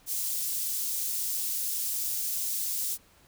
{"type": "high-pass noise", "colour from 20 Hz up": "white", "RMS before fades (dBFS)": -31, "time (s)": [0.06, 2.98], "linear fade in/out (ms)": 50, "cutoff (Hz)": 6000, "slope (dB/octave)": 12, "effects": ["pink hiss -60 dBFS RMS until 3.27 s"]}